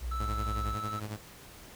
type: tone with vibrato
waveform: sine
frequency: 60.5 Hz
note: B1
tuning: 35 cents flat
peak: -32 dBFS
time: 0-0.77 s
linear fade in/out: 50 ms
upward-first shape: sine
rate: 8.5 Hz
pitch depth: 51 cents each way
type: tone with pitch glide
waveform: triangle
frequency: 1318.5 to 1309.4 Hz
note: E6 to E6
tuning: 0 to -12 cents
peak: -33 dBFS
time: 0.11-1 s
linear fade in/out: 10 ms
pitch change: -12 cents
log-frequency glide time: 0.38-0.58 s
type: tone with tremolo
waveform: sawtooth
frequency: 105.9 Hz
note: G#2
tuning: 34 cents sharp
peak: -30 dBFS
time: 0.2-1.17 s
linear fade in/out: 5 ms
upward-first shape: sine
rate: 11 Hz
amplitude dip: 70%
effects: pink hiss -51 dBFS RMS until 1.75 s